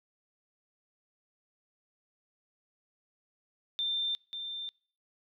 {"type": "tone with echo", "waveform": "sine", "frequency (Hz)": 3582, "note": "A7", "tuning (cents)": 30, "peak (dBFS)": -29, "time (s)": [3.79, 4.15], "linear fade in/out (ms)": 0, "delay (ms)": 540, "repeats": 1, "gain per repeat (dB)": -7, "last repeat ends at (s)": 4.69, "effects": ["noise-tail reverb RT60 0.5 s tail -26 dB re dry"]}